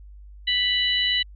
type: harmonic tone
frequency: 987.8 Hz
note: B5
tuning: in tune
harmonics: 2 / 3 / 4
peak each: -26 / -22 / -25 dBFS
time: 0.47-1.23 s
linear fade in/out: 10 ms
effects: added 50 Hz sine -41 dBFS peak until 1.35 s